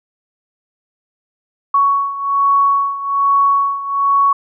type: beating tone pair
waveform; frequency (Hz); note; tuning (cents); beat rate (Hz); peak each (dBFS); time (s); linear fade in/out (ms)
sine; 1115 / 1116.2; C#6 / C#6; +10 / +12; 1.2; -13 / -17; 1.74-4.33; 5
effects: none